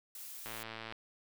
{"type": "noise", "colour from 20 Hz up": "blue", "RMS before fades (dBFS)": -47, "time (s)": [0.15, 0.63], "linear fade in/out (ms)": 2}
{"type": "click train", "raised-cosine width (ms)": 0.3, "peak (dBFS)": -27, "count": 53, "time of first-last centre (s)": [0.46, 0.924], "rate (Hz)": 112}
{"effects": []}